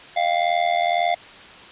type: tone with amplitude modulation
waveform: square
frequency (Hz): 698.5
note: F5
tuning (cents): 0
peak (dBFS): -15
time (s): 0.16-1.15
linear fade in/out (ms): 10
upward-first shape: sine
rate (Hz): 81.9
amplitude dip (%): 80
effects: white hiss -42 dBFS RMS until 1.71 s + resampled to 8000 Hz